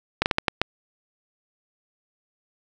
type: slowing click train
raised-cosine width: 0.3 ms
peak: -3 dBFS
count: 6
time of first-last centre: 0.22-0.616 s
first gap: 39 ms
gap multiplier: 1.36
effects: none